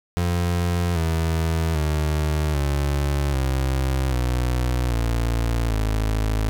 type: tone with pitch steps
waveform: 30% pulse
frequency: 87.31 / 81.46 / 76.01 / 70.92 / 66.17 / 61.74 / 57.6 / 53.75 Hz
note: F2 / E2 / D#2 / C#2 / C2 / B1 / A#1 / A1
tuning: 0 / -20 / -40 / +40 / +20 / 0 / -20 / -40 cents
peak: -17 dBFS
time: 0.17-6.49 s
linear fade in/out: 0 ms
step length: 790 ms
effects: none